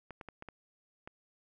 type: clicks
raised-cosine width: 0.5 ms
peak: -30 dBFS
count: 6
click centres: 0.107 / 0.212 / 0.287 / 0.424 / 0.487 / 1.075 s
effects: none